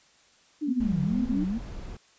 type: linear two-way sweep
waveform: sine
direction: down then up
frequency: 311.1 to 140 to 311.1 Hz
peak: -26 dBFS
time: 0.61-1.45 s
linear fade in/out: 20 ms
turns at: 1.01 s
type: tone with vibrato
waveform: sine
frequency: 216.7 Hz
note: A3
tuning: 26 cents flat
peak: -26 dBFS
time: 0.67-1.59 s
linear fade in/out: 20 ms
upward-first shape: sine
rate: 2.3 Hz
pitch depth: 290 cents each way
type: noise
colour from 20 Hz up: brown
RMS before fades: -38 dBFS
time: 0.8-1.97 s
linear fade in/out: 5 ms
effects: white hiss -60 dBFS RMS until 2.18 s + resampled to 16000 Hz